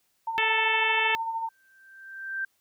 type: tone with tremolo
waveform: sine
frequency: 906 Hz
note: A#5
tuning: 50 cents flat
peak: -26 dBFS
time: 0.27-1.49 s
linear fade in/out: 5 ms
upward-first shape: sine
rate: 13 Hz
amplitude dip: 45%
type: harmonic tone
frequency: 440.3 Hz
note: A4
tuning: 1 cent sharp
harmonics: 1 / 2 / 3 / 4 / 5 / 6 / 7 / 8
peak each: -35 / -35 / -35 / -28 / -29 / -27 / -33 / -38 dBFS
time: 0.38-1.15 s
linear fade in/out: 0 ms
type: tone with exponential growth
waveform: sine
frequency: 1568 Hz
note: G6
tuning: in tune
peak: -26 dBFS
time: 1.48-2.45 s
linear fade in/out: 5 ms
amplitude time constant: 210 ms
effects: white hiss -71 dBFS RMS until 2.6 s